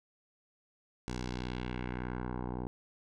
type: tone with low-pass filter sweep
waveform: 10% pulse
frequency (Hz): 61.74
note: B1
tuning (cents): 0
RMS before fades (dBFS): -38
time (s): 1.08-2.67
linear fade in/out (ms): 0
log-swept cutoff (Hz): 7000 to 700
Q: 1.5
effects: none